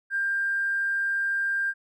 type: tone with tanh clipping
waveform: triangle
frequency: 1593 Hz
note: G6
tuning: 27 cents sharp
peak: -23 dBFS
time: 0.1-1.74 s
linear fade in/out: 50 ms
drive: 2 dB
effects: none